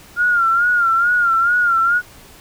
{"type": "tone with vibrato", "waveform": "sine", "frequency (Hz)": 1400, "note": "F6", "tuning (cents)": 4, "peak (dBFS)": -12, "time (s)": [0.16, 2.02], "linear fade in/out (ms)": 50, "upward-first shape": "sine", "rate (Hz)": 2.3, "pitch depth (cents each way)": 76, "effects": ["pink hiss -43 dBFS RMS until 2.4 s"]}